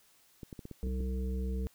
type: clicks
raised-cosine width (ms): 3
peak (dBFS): -30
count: 7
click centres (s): 0.432 / 0.528 / 0.592 / 0.654 / 0.713 / 0.869 / 1.006
type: harmonic tone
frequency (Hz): 64.1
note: C2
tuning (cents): -35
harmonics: 1 / 3 / 5 / 7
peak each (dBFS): -32 / -39 / -50 / -44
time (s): 0.83-1.67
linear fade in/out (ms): 0
effects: white hiss -65 dBFS RMS until 1.74 s